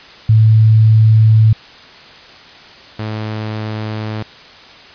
sine / sawtooth tone pair in turn, 110 / 108.3 Hz, A2 / A2, 0 / -27 cents, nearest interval unison, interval 27 cents, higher first, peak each -5 / -16 dBFS, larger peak first, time 0.29-1.53 / 2.99-4.23 s, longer neither, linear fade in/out 5 ms, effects white hiss -38 dBFS RMS until 4.94 s + resampled to 11025 Hz

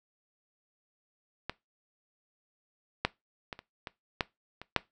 clicks, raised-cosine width 0.3 ms, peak -17 / -9 / -21 / -28 / -22 / -11 / -26 / -7 dBFS, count 8, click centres 1.496 / 3.05 / 3.528 / 3.591 / 3.872 / 4.208 / 4.616 / 4.763 s, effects noise-tail reverb RT60 0.2 s tail -20 dB re dry

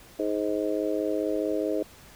harmonic tone, 104.8 Hz, G#2, 16 cents sharp, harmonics 3 / 4 / 5 / 6, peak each -29 / -30 / -31 / -32 dBFS, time 0.19-1.83 s, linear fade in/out 5 ms, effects pink hiss -51 dBFS RMS until 2.15 s

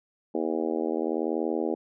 harmonic tone, 80.8 Hz, E2, 34 cents flat, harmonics 3 / 4 / 5 / 6 / 7 / 8 / 9 / 10, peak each -33 / -30 / -31 / -33 / -36 / -40 / -41 / -41 dBFS, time 0.34-1.75 s, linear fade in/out 10 ms, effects none

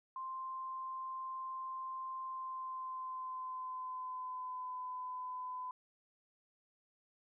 sine tone with pitch glide, 1046.5 to 1009.1 Hz, C6 to B5, 0 to +37 cents, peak -40 dBFS, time 0.16-5.71 s, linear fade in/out 2 ms, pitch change -63 cents, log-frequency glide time 2.25-4.77 s, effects none

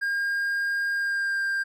triangle tone with pitch glide, 1614 to 1591.8 Hz, G#6 to G6, -50 to +26 cents, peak -22 dBFS, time 0.01-1.64 s, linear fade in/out 20 ms, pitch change -24 cents, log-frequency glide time 0.92-1.42 s, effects none

